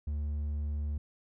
sine tone with hard clipping, 74 Hz, D2, 14 cents sharp, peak -32 dBFS, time 0.07-0.98 s, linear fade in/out 5 ms, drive 3 dB, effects none

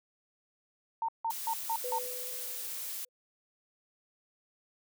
sine tone bursts, 909 Hz, A#5, 44 cents flat, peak -29 dBFS, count 5, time 1.02-1.985 s, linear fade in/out 2 ms, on 65 ms, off 160 ms
blue noise, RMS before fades -39 dBFS, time 1.3-3.05 s, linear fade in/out 5 ms
sine tone with exponential decay, 499.5 Hz, B4, 20 cents sharp, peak -34 dBFS, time 1.84-3.09 s, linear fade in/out 5 ms, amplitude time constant 270 ms
effects none

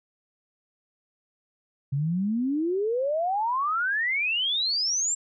sine exponential sweep, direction up, 133.2 to 7600 Hz, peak -23 dBFS, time 1.92-5.15 s, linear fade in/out 10 ms, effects none

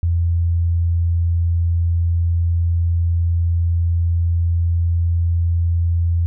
sine tone, 84.9 Hz, F2, 48 cents flat, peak -14 dBFS, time 0.03-6.26 s, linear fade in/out 0 ms, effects none

